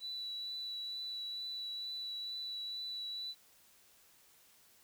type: tone with vibrato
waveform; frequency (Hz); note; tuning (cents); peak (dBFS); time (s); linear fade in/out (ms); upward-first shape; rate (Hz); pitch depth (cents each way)
sine; 3951; B7; 0; -39; 0-3.35; 50; triangle; 2.2; 14
effects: white hiss -65 dBFS RMS until 4.83 s